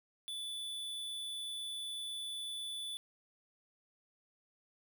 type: tone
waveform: square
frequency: 3474 Hz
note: A7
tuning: 23 cents flat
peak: -40 dBFS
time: 0.28-2.97 s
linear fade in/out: 0 ms
effects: none